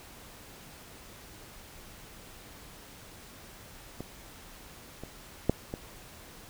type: clicks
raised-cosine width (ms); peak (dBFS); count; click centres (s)
2; -24 / -26 / -9 / -21; 4; 4.006 / 5.036 / 5.496 / 5.739
effects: pink hiss -50 dBFS RMS until 6.49 s